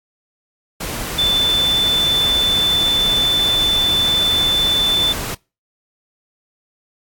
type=tone in noise; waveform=sine; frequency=3520 Hz; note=A7; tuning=in tune; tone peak=-13 dBFS; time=1.18-5.13 s; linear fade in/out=10 ms; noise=pink; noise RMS=-25 dBFS; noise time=0.8-5.35 s; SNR=+9 dB; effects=noise-tail reverb RT60 0.3 s tail -26 dB re dry + AAC 64 kbps